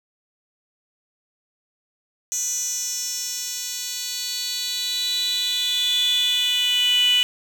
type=tone with high-pass filter sweep; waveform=10% pulse; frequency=493.9 Hz; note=B4; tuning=in tune; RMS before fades=-23 dBFS; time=2.32-7.23 s; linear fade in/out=0 ms; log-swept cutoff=6100 to 2900 Hz; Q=9.3; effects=none